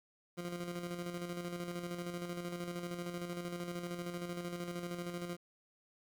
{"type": "tone with tremolo", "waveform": "20% pulse", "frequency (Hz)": 174.61, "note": "F3", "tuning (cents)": 0, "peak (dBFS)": -33, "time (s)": [0.37, 5.37], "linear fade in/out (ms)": 20, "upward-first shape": "square", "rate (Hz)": 13, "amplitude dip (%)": 45, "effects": ["11-bit"]}